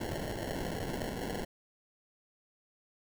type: noise with sample-and-hold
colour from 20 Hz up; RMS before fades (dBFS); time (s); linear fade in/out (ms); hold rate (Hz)
white; -37; 0-1.45; 10; 1225
effects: none